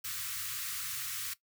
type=band-stop noise; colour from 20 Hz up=white; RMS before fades=-38 dBFS; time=0.04-1.34 s; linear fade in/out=10 ms; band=140 to 1100 Hz; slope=96 dB/octave; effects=noise-tail reverb RT60 0.1 s tail -17 dB re dry + high-pass 80 Hz 12 dB/octave